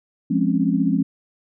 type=chord; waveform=sine; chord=Db major seventh; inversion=first; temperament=equal; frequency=174.61 / 207.7 / 261.6 / 277.2 Hz; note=F3 / Ab3 / C4 / Db4; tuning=0 / 0 / 0 / 0 cents; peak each=-22 dBFS; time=0.3-1.03 s; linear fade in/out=10 ms; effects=none